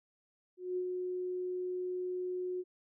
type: tone with ADSR envelope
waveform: sine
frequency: 363.9 Hz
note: F#4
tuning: 29 cents flat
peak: -31 dBFS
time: 0.57-2.64 s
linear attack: 200 ms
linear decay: 72 ms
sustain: -3 dB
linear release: 40 ms
effects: none